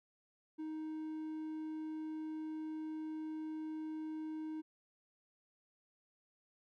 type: tone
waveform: triangle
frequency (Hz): 312.7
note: D#4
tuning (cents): +9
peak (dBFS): -38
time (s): 0.58-4.62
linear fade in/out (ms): 20
effects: none